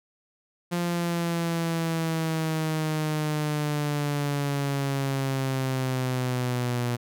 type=linear sweep; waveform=sawtooth; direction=down; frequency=174.5 to 120.4 Hz; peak=-21 dBFS; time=0.71-6.97 s; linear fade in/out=20 ms; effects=none